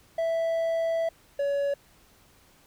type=tone pair in turn; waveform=triangle; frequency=659.3 / 564.2 Hz; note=E5 / C#5; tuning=0 / +30 cents; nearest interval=minor third; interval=270 cents; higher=first; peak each=-22 dBFS; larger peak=neither; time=0.18-1.09 / 1.39-1.74 s; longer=first; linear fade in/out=5 ms; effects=pink hiss -59 dBFS RMS until 2.66 s